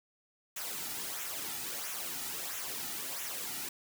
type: noise with flanger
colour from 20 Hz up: white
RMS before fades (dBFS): -39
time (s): 0.56-3.69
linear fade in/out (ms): 5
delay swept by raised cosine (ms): 0.21 to 1.91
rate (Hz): 1.5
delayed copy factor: -0.6
effects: none